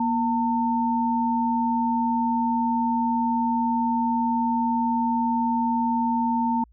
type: tone pair together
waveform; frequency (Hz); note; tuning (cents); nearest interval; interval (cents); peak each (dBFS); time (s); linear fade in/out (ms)
sine; 238.1 / 900; A#3 / A5; +37 / +39; octave + major seventh; 2302; -23; 0-6.64; 5
effects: added 57 Hz sine -52 dBFS peak until 6.72 s